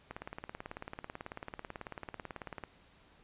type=click train; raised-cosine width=0.5 ms; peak=-26 dBFS; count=47; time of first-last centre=0.11-2.637 s; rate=18.2 Hz; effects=pink hiss -63 dBFS RMS until 3.23 s + resampled to 8000 Hz

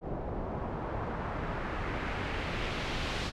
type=noise with low-pass filter sweep; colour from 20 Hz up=pink; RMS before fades=-35 dBFS; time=0.01-3.32 s; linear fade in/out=50 ms; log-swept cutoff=620 to 4300 Hz; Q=1.2; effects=none

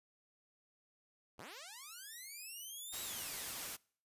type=linear two-way sweep; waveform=5% pulse; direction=up then down; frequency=60 to 3900 to 448.7 Hz; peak=-38 dBFS; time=1.38-3.68 s; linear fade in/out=10 ms; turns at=3.02 s
type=noise; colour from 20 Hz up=white; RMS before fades=-44 dBFS; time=2.92-3.77 s; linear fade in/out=20 ms
effects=noise-tail reverb RT60 0.5 s tail -25 dB re dry + resampled to 32000 Hz

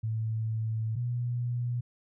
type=tone pair in turn; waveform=sine; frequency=111 / 121.24 Hz; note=A2 / B2; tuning=+16 / -32 cents; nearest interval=major second; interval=152 cents; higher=second; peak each=-28 dBFS; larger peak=neither; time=0.03-0.96 / 0.96-1.81 s; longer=first; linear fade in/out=10 ms; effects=none

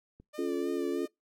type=click; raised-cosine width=3 ms; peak=-39 dBFS; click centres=0.2 s
type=tone with vibrato; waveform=sawtooth; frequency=596 Hz; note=D5; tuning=25 cents sharp; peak=-40 dBFS; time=0.33-1.08 s; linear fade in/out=20 ms; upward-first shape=sine; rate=3.2 Hz; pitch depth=42 cents each way
type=chord; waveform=sine; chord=Db augmented; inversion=none; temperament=equal with one note detuned; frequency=277.2 / 349.2 / 433.7 Hz; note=Db4 / F4 / A4; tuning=0 / 0 / -25 cents; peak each=-34 / -32 / -35 dBFS; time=0.38-1.06 s; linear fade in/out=10 ms
effects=noise-tail reverb RT60 0.2 s tail -25 dB re dry

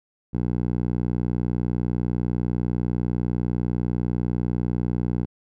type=tone with band-pass filter; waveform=10% pulse; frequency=60 Hz; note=B1; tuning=49 cents flat; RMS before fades=-26 dBFS; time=0.33-5.26 s; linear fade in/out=20 ms; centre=140 Hz; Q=0.64; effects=none

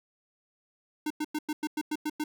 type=tone bursts; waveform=square; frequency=303.8 Hz; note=D#4; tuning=41 cents flat; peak=-29 dBFS; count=9; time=1.06-2.24 s; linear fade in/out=5 ms; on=44 ms; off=98 ms; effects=none

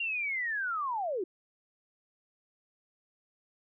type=linear sweep; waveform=sine; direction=down; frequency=2800 to 336.6 Hz; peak=-30 dBFS; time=0-1.24 s; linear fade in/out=5 ms; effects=none

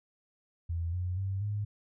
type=tone with pitch steps; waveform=sine; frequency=84.2 / 90.24 / 96.72 / 103.66 Hz; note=E2 / F#2 / G2 / G#2; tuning=+37 / -43 / -23 / -3 cents; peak=-30 dBFS; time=0.69-1.65 s; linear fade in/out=10 ms; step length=240 ms; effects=none

